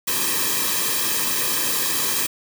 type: noise with comb filter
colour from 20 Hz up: white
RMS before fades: -22 dBFS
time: 0.07-2.27 s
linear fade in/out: 10 ms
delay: 1.4 ms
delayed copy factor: -0.95
effects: none